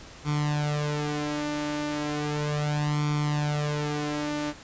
sawtooth tone with flanger, 148.4 Hz, D3, 18 cents sharp, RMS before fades -28 dBFS, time 0.24-4.54 s, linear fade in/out 50 ms, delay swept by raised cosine 0.88 to 3.48 ms, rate 0.35 Hz, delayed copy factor +0.75, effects pink hiss -46 dBFS RMS until 4.63 s + resampled to 16000 Hz

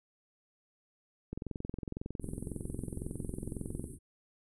click train, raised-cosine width 3 ms, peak -25 dBFS, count 56, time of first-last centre 1.33-3.841 s, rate 21.9 Hz
pink band-stop noise, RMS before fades -45 dBFS, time 2.2-3.99 s, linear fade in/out 50 ms, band 410 to 8700 Hz, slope 96 dB/octave
effects resampled to 24000 Hz

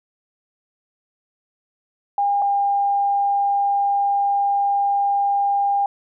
sine tone pair in turn, 807 / 802.8 Hz, G#5 / G5, -50 / +41 cents, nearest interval unison, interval 9 cents, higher first, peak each -16 dBFS, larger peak neither, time 2.18-2.42 / 2.42-5.86 s, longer second, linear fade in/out 2 ms, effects none

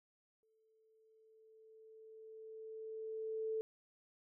sine tone with exponential growth, 440.6 Hz, A4, 2 cents sharp, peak -35 dBFS, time 0.43-3.61 s, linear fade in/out 0 ms, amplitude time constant 690 ms, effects none

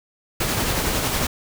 pink noise with tremolo, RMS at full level -21 dBFS, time 0.4-1.27 s, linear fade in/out 5 ms, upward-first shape triangle, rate 11 Hz, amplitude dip 35%, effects none

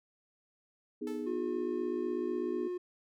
sine chord, G# minor, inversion first, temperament equal, 246.9 / 311.1 / 415.3 Hz, B3 / D#4 / G#4, 0 / 0 / 0 cents, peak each -39 dBFS, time 1.01-2.68 s, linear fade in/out 10 ms
sawtooth tone with exponential decay, 437.2 Hz, A4, 11 cents flat, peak -39 dBFS, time 1.07-1.49 s, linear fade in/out 2 ms, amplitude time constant 90 ms
triangle tone, 359.1 Hz, F4, 48 cents sharp, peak -32 dBFS, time 1.26-2.78 s, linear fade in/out 10 ms
effects none

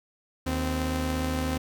sawtooth tone pair together, 77 / 259 Hz, D#2 / C4, -17 / -17 cents, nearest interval octave + major sixth, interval 2100 cents, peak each -25 / -25 dBFS, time 0.46-1.58 s, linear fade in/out 10 ms, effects none

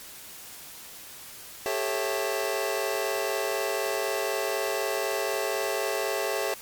sawtooth chord, A dominant seventh, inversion third, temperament just, 396 / 440 / 550 / 660 Hz, G4 / A4 / C#5 / E5, +18 / 0 / -14 / +2 cents, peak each -28 dBFS, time 1.66-6.54 s, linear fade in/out 0 ms, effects white hiss -44 dBFS RMS until 6.61 s + MP3 96 kbps

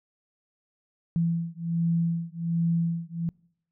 sine beating tone pair, 167.2 / 168.5 Hz, E3 / E3, +25 / +38 cents, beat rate 1.3 Hz, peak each -27 dBFS, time 1.16-3.29 s, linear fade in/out 0 ms, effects noise-tail reverb RT60 0.7 s tail -26 dB re dry

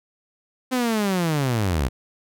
sawtooth linear sweep, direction down, 260.2 to 58.27 Hz, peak -16 dBFS, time 0.71-1.89 s, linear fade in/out 20 ms, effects none

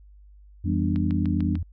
sine tone with pitch glide, 87.31 to 84.82 Hz, F2 to E2, 0 to +50 cents, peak -25 dBFS, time 0.64-1.63 s, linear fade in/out 5 ms, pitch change -50 cents, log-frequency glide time 1.24-1.45 s
sine chord, E minor seventh, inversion none, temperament just, 164.81 / 197.78 / 247.2 / 296.7 Hz, E3 / G3 / B3 / D4, 0 / +16 / +2 / +18 cents, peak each -29 / -27 / -29 / -28 dBFS, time 0.64-1.59 s, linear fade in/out 50 ms
click train, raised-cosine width 0.3 ms, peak -25 dBFS, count 5, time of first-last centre 0.96-1.554 s, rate 6.73 Hz
effects added 50 Hz sine -47 dBFS peak until 1.72 s

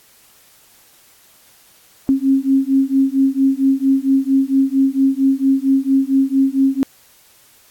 sine beating tone pair, 267.8 / 272.2 Hz, C4 / C#4, +40 / -31 cents, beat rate 4.4 Hz, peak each -15 dBFS, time 2.09-6.83 s, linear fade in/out 0 ms, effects white hiss -50 dBFS RMS until 7.7 s + AAC 64 kbps

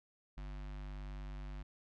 square tone with notch filter, 49.46 Hz, G1, 16 cents sharp, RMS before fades -45 dBFS, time 0.37-1.63 s, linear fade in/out 10 ms, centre 450 Hz, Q 1.5, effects low-pass 4000 Hz 12 dB/octave

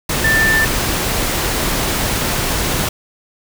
sine tone in noise, 1777 Hz, A6, 17 cents sharp, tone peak -12 dBFS, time 0.24-0.65 s, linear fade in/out 5 ms, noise pink, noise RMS -18 dBFS, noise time 0.09-2.89 s, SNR +3 dB, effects none

